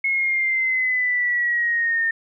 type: exponential sweep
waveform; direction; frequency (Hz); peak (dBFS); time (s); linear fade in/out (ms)
sine; down; 2178 to 1816; -18; 0.04-2.11; 5
effects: none